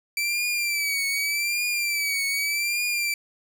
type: tone with vibrato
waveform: sawtooth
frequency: 2322 Hz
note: D7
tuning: 20 cents flat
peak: -20 dBFS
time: 0.17-3.14 s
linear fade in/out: 2 ms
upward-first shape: triangle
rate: 0.84 Hz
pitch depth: 86 cents each way
effects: none